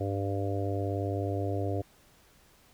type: harmonic tone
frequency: 99.1 Hz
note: G2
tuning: 19 cents sharp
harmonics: 1 / 3 / 4 / 5 / 6 / 7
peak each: -31 / -36 / -37 / -38 / -39 / -39 dBFS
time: 0-1.82 s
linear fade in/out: 10 ms
effects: pink hiss -61 dBFS RMS until 2.73 s